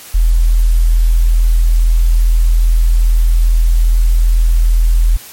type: tone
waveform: sine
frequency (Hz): 41.2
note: E1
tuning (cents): 0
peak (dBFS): -6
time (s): 0.14-5.17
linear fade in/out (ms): 10
effects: white hiss -34 dBFS RMS until 5.32 s + MP3 64 kbps